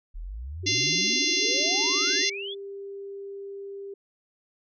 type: exponential sweep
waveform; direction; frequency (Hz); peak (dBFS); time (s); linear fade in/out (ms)
sine; up; 36 to 3532; -33; 0.14-2.55; 20
type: tone with vibrato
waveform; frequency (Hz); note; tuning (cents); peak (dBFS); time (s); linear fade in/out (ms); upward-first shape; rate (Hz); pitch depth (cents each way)
sine; 329.6; E4; 0; -33; 0.63-2.25; 10; square; 17; 210
type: harmonic tone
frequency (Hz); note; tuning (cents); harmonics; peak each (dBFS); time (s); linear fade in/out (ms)
692; F5; -16; 3 / 4 / 5 / 6 / 7 / 8 / 9; -30 / -30 / -30 / -30 / -30 / -30 / -30; 0.66-2.3; 10
type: tone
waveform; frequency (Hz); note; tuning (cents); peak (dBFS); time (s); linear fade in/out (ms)
sine; 396.8; G4; +21; -35; 1.44-3.94; 5
effects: none